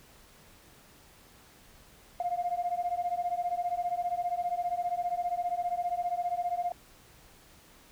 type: beating tone pair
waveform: sine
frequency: 698.5 / 713.5 Hz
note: F5 / F5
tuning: 0 / +37 cents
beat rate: 15 Hz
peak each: -31 dBFS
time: 2.2-6.72 s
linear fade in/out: 2 ms
effects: tanh soft clip ceiling -22 dBFS + pink hiss -57 dBFS RMS until 7.91 s